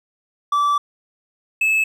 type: tone pair in turn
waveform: triangle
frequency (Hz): 1160 / 2604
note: D6 / E7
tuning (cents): -22 / -22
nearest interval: octave + major second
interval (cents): 1400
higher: second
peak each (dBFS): -13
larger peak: neither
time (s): 0.52-0.78 / 1.61-1.84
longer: first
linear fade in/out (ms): 5
effects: none